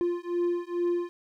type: beating tone pair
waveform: triangle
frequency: 347.6 / 349.9 Hz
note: F4 / F4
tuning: -8 / +3 cents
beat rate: 2.3 Hz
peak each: -27 dBFS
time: 0.01-1.09 s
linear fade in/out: 0 ms
effects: none